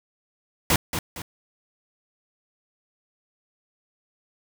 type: noise with echo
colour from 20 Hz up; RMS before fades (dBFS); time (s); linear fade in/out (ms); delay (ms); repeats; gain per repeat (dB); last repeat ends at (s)
pink; -19; 0.7-0.76; 2; 230; 2; -8; 1.22
effects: none